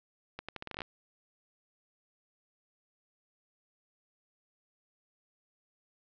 accelerating click train, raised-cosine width 0.3 ms, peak -23 dBFS, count 11, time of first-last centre 0.39-0.818 s, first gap 96 ms, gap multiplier 0.8, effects low-pass 5000 Hz 12 dB/octave

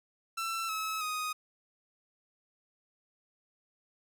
sawtooth tone with pitch steps, 1339 / 1292.6 / 1247.9 Hz, E6 / E6 / D#6, +27 / -34 / +5 cents, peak -29 dBFS, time 0.37-1.33 s, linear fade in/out 10 ms, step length 320 ms, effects none

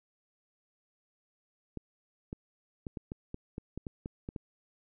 clicks, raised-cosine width 3 ms, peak -25 dBFS, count 12, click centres 1.773 / 2.329 / 2.868 / 2.972 / 3.119 / 3.344 / 3.581 / 3.776 / 3.868 / 4.059 / 4.289 / 4.362 s, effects none

